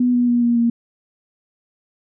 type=tone with pitch steps; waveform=sine; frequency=246.9 / 243.6 / 240.4 / 237.3 / 234.1 Hz; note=B3 / B3 / B3 / A#3 / A#3; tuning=0 / -24 / -46 / +31 / +8 cents; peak=-13 dBFS; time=0-0.7 s; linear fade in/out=5 ms; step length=140 ms; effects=none